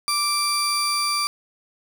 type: tone pair together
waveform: 30% pulse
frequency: 1174.7 / 4699 Hz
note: D6 / D8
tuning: 0 / 0 cents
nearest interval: 2 octaves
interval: 2400 cents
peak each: -21 dBFS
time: 0.08-1.27 s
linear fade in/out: 0 ms
effects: none